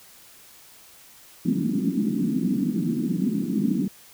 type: band-pass noise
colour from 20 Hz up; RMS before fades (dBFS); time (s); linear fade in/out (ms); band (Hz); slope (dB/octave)
pink; -24; 1.45-3.88; 5; 170 to 310; 48
effects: white hiss -50 dBFS RMS until 4.13 s